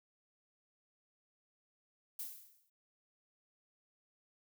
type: noise with exponential decay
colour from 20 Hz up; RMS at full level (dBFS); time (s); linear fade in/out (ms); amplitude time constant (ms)
violet; -40; 2.19-2.7; 5; 110
effects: none